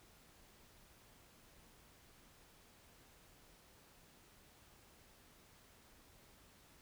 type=silence; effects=pink hiss -65 dBFS RMS until 6.81 s